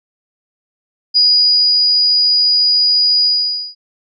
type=tone with ADSR envelope; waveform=sine; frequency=4907 Hz; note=D#8; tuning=25 cents flat; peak=-7 dBFS; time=1.14-3.75 s; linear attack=26 ms; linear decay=580 ms; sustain=-2 dB; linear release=510 ms; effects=none